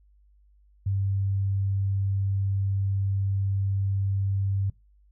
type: tone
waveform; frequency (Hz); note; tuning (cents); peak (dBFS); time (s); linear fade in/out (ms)
sine; 98; G2; 0; -23; 0.86-4.7; 5
effects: noise-tail reverb RT60 0.2 s tail -19 dB re dry + added 50 Hz sine -56 dBFS peak until 5.11 s